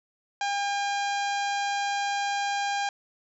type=harmonic tone; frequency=805 Hz; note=G5; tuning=46 cents sharp; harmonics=1 / 2 / 3 / 4 / 5 / 6 / 7 / 8 / 9; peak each=-27 / -33 / -37 / -39 / -41 / -43 / -44 / -45 / -46 dBFS; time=0.41-2.89 s; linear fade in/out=2 ms; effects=none